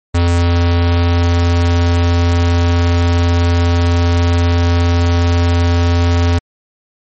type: tone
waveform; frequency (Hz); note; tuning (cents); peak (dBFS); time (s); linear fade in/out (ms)
square; 86.1; F2; -24; -10; 0.14-6.39; 10
effects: MP3 32 kbps